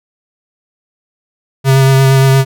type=tone with vibrato; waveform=square; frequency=134.3 Hz; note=C3; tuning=46 cents sharp; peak=-6 dBFS; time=1.64-2.45 s; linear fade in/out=50 ms; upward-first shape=sine; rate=8.6 Hz; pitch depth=15 cents each way; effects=none